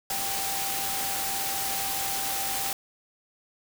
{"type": "tone in noise", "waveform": "sine", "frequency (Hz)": 784, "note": "G5", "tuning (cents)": 0, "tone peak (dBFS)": -35, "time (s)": [0.1, 2.73], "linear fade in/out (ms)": 2, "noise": "white", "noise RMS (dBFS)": -30, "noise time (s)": [0.1, 2.73], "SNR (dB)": -8, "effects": []}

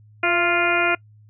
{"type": "harmonic tone with a mistuned harmonic", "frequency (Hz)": 349.2, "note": "F4", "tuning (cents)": 0, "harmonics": [1, 2, 3, 4, 5, 6, 7, 8], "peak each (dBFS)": [-25, -24, -30, -22, -31, -26, -22, -32], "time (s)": [0.23, 0.95], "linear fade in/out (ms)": 5, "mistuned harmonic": 2, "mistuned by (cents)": -35, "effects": ["noise-tail reverb RT60 0.1 s tail -24 dB re dry", "added 106 Hz sine -47 dBFS peak until 1.29 s"]}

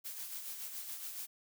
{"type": "noise with tremolo", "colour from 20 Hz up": "blue", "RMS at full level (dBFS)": -42, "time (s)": [0.04, 1.27], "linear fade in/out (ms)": 20, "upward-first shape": "sine", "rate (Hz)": 7.1, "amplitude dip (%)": 45, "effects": []}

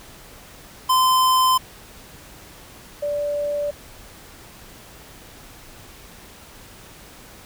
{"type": "tone pair in turn", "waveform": ["square", "sine"], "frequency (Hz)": [1030, 582.8], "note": ["C6", "D5"], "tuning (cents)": [-28, -13], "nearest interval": "minor seventh", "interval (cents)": 985, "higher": "first", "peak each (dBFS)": [-15, -21], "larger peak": "first", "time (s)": [[0.89, 1.58], [3.02, 3.71]], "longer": "neither", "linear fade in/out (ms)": 10, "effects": ["pink hiss -44 dBFS RMS until 7.45 s"]}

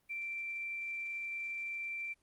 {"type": "tone with quantisation", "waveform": "sine", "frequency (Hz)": 2349, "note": "D7", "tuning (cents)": 0, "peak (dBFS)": -37, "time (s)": [0.09, 2.14], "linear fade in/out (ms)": 20, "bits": 11, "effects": ["pink hiss -75 dBFS RMS until 2.22 s", "Opus 32 kbps"]}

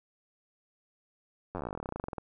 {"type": "slowing click train", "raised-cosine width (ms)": 1, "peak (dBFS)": -22, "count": 26, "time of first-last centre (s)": [1.55, 2.182], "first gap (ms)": 10, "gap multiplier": 1.07, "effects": []}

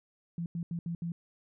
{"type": "tone bursts at uneven times", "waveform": "sine", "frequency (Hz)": 169.5, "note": "E3", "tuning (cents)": 49, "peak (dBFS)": -32, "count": 5, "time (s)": [[0.38, 0.46], [0.55, 0.63], [0.71, 0.79], [0.86, 0.95], [1.02, 1.12]], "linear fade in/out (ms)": 2, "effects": []}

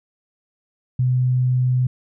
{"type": "tone", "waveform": "sine", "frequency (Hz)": 126.6, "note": "B2", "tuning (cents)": 43, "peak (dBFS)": -15, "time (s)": [0.99, 1.87], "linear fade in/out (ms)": 5, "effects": []}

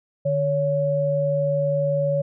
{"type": "tone pair together", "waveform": "sine", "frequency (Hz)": [149.15, 561], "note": ["D3", "C#5"], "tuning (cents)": [27, 21], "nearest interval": "octave + major seventh", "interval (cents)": 2294, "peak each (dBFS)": [-24, -20], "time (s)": [0.25, 2.22], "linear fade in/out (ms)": 10, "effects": []}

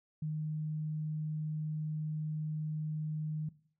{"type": "tone", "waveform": "sine", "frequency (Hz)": 154.2, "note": "D#3", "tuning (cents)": -15, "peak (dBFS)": -33, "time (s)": [0.22, 3.49], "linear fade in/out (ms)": 5, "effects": ["noise-tail reverb RT60 0.5 s tail -19 dB re dry"]}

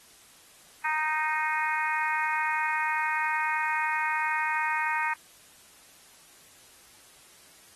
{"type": "harmonic tone", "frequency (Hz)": 310, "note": "D#4", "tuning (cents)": -6, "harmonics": [3, 4, 5, 6, 7, 8], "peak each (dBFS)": [-29, -35, -33, -32, -34, -36], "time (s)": [0.84, 5.14], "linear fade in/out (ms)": 10, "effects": ["white hiss -55 dBFS RMS until 7.75 s", "AAC 32 kbps"]}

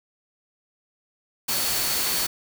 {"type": "tone in noise", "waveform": "sine", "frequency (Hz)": 4441, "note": "C#8", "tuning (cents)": 2, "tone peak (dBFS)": -31, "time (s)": [1.48, 2.27], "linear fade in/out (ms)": 10, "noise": "white", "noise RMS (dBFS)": -25, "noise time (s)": [1.48, 2.27], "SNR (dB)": -9, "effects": []}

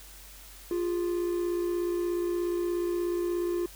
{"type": "tone pair together", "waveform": "triangle", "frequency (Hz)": [349.2, 406], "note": ["F4", "G#4"], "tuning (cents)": [0, -39], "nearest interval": "minor third", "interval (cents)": 261, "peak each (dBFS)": [-25, -35], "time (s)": [0.71, 3.66], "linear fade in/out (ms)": 2, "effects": ["added 47 Hz sine -50 dBFS peak until 3.75 s", "white hiss -50 dBFS RMS until 3.75 s"]}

